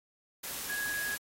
sine tone in noise, 1661.2 Hz, G#6, in tune, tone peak -33 dBFS, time 0.69-1.16 s, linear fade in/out 10 ms, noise white, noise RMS -39 dBFS, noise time 0.43-1.18 s, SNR +3 dB, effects AAC 48 kbps

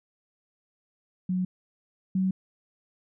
sine tone pair in turn, 183.6 / 188.33 Hz, F#3 / F#3, -13 / +31 cents, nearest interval unison, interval 44 cents, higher second, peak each -24 / -22 dBFS, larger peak second, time 1.29-1.45 / 2.15-2.31 s, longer neither, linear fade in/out 5 ms, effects none

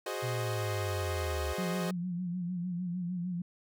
sawtooth chord, Ab dominant seventh, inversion third, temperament equal with one note detuned, 370 / 418.2 / 523.3 / 622.3 Hz, Gb4 / Ab4 / C5 / Eb5, 0 / +12 / 0 / 0 cents, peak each -36 dBFS, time 0.06-1.91 s, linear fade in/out 5 ms
sine linear sweep, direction down, 123.47 to 71.1 Hz, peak -33 dBFS, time 0.22-1.54 s, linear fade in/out 20 ms
sine tone with vibrato, 177.7 Hz, F3, 30 cents sharp, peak -32 dBFS, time 1.58-3.42 s, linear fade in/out 5 ms, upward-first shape sine, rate 6.6 Hz, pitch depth 62 cents each way
effects none

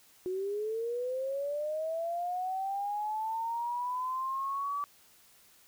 sine linear sweep, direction up, 362.3 to 1155 Hz, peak -31 dBFS, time 0.26-4.84 s, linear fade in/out 0 ms, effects white hiss -61 dBFS RMS until 5.67 s

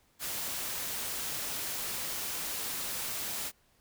white noise, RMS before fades -36 dBFS, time 0.19-3.52 s, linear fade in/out 50 ms, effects pink hiss -68 dBFS RMS until 3.8 s

